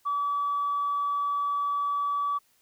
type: tone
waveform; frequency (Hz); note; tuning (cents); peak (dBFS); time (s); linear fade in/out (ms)
sine; 1147; D6; -41; -24; 0.05-2.39; 20
effects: tanh soft clip ceiling -20 dBFS + white hiss -66 dBFS RMS until 2.61 s